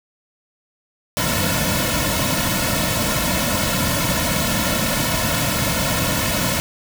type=noise with comb filter; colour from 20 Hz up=pink; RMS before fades=-20 dBFS; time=1.17-6.6 s; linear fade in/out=0 ms; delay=2.5 ms; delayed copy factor=-1; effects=none